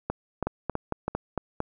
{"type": "two click trains", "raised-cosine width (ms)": 1, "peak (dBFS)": [-13, -13], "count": [4, 6], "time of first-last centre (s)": [[0.1, 1.08], [0.47, 1.604]], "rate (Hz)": [3.06, 4.41], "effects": []}